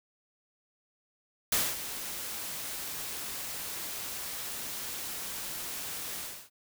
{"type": "noise with ADSR envelope", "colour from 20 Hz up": "white", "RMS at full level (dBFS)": -26, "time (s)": [1.52, 6.5], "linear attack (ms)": 4, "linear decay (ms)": 230, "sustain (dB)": -12, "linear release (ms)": 300, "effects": []}